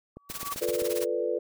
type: tone with exponential growth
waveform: sine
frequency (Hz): 1140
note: C#6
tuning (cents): +48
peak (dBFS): -29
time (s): 0.16-0.53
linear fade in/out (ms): 2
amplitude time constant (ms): 79
type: click train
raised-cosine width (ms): 2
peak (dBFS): -28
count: 6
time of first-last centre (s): 0.17-0.821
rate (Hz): 7.68
type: noise with tremolo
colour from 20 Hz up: white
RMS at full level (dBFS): -34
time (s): 0.29-1.06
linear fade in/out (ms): 20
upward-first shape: sine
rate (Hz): 18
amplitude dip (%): 85
type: chord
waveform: sine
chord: B half-diminished seventh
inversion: second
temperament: equal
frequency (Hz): 349.2 / 440 / 493.9 / 587.3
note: F4 / A4 / B4 / D5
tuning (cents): 0 / 0 / 0 / 0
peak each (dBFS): -33 / -31 / -29 / -34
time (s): 0.61-1.39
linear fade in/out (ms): 10
effects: none